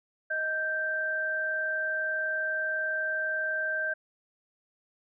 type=tone pair together; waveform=sine; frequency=626.4 / 1568 Hz; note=D#5 / G6; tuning=+11 / 0 cents; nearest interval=octave + major third; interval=1589 cents; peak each=-35 / -28 dBFS; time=0.3-3.94 s; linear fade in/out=10 ms; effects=none